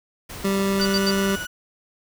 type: noise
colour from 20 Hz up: pink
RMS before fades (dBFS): -36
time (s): 0.29-1.46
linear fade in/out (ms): 10
type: tone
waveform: 25% pulse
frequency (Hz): 196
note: G3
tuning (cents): 0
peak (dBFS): -16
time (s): 0.44-1.36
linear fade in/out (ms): 10
type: tone with tremolo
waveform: 35% pulse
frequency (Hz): 1470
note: F#6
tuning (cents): -12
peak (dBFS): -26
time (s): 0.79-1.47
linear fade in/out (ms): 10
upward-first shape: sine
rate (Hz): 18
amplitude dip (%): 45
type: tone bursts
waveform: sine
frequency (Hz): 4645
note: D8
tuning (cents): -20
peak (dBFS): -21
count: 3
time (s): 0.81-1.108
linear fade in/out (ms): 5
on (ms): 44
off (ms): 83
effects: none